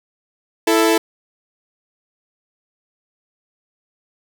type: tone pair together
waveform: sawtooth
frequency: 331.3 / 440.4 Hz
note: E4 / A4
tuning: +9 / +2 cents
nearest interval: perfect fourth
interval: 493 cents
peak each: -11 / -12 dBFS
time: 0.67-0.98 s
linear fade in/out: 5 ms
effects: none